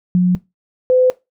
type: tone pair in turn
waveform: sine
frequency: 180.3 / 508.5 Hz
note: F#3 / C5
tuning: -45 / -50 cents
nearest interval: octave + tritone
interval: 1795 cents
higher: second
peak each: -9 dBFS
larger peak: neither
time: 0.15-0.35 / 0.9-1.1 s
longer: neither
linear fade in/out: 0 ms
effects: noise-tail reverb RT60 0.2 s tail -19 dB re dry